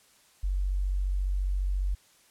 sine tone, 47.26 Hz, F#1, 37 cents sharp, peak -25 dBFS, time 0.43-1.95 s, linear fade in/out 10 ms, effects white hiss -61 dBFS RMS until 2.3 s + low-pass 11000 Hz 12 dB/octave

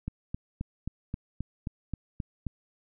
click train, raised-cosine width 5 ms, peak -20 dBFS, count 10, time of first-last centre 0.08-2.467 s, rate 3.77 Hz, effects none

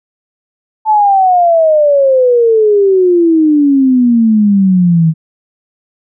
sine exponential sweep, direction down, 880 to 157.3 Hz, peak -5 dBFS, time 0.85-5.14 s, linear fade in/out 50 ms, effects none

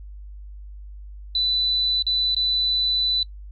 sine tone with dropouts, 3987 Hz, B7, 16 cents sharp, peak -19 dBFS, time 1.35-3.23 s, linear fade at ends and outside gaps 2 ms, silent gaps 2.024-2.066 / 2.348-2.365 s, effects noise-tail reverb RT60 0.1 s tail -25 dB re dry + added 50 Hz sine -36 dBFS peak until 3.51 s

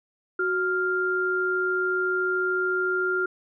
sine tone pair together, 369.6 / 1396.9 Hz, F#4 / F6, -2 / 0 cents, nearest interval octave + major seventh, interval 2302 cents, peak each -26 / -24 dBFS, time 0.39-3.26 s, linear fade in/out 5 ms, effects none

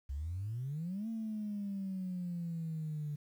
sine exponential two-way sweep, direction up then down, 65.41 to 227.2 to 145.9 Hz, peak -35 dBFS, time 0.09-3.16 s, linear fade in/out 10 ms, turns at 1.08 s, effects tanh soft clip ceiling -32 dBFS + 11-bit

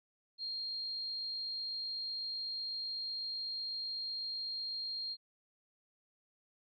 sine tone, 4218 Hz, C8, 13 cents sharp, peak -37 dBFS, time 0.38-5.17 s, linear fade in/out 50 ms, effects none

